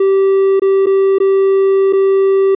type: tone with dropouts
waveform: triangle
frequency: 388.5 Hz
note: G4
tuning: 16 cents flat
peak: -6 dBFS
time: 0-2.55 s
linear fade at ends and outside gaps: 5 ms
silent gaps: 0.597-0.619 / 0.86-0.867 / 1.185-1.201 / 1.927-1.932 s
effects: resampled to 8000 Hz